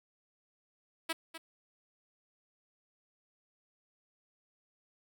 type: tone with echo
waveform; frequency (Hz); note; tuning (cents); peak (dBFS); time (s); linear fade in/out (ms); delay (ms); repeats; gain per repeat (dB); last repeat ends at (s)
5% pulse; 325.6; E4; -21; -20; 1.09-1.13; 10; 250; 1; -11; 1.38
effects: none